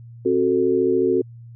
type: chord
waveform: sine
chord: F# diminished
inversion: second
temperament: just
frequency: 266.4 / 370 / 444 Hz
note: C4 / F#4 / A4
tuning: +31 / 0 / +16 cents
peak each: -23 / -18 / -21 dBFS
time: 0.25-1.22 s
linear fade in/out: 10 ms
effects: added 117 Hz sine -38 dBFS peak until 1.55 s